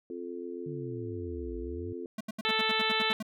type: chord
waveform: sine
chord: F major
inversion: second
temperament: just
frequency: 261.9 / 349.2 / 436.5 Hz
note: C4 / F4 / A4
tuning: +2 / 0 / -14 cents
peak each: -42 / -39 / -41 dBFS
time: 0.1-2.06 s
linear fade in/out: 2 ms
type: linear two-way sweep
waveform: sine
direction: down then up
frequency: 151.3 to 55 to 100 Hz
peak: -38 dBFS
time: 0.66-1.93 s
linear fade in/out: 5 ms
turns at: 1.57 s
type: tone bursts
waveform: square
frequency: 217.2 Hz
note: A3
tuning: 22 cents flat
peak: -34 dBFS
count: 11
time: 2.18-3.227 s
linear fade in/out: 5 ms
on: 27 ms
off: 75 ms
type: harmonic tone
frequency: 440 Hz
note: A4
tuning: in tune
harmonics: 1 / 2 / 3 / 4 / 5 / 6 / 7 / 8 / 9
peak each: -35 / -35 / -35 / -35 / -35 / -35 / -35 / -35 / -35 dBFS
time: 2.45-3.13 s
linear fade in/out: 0 ms
effects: none